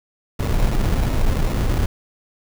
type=noise with sample-and-hold; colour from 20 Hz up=brown; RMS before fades=-18 dBFS; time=0.39-1.86 s; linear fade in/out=5 ms; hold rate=1575 Hz; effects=none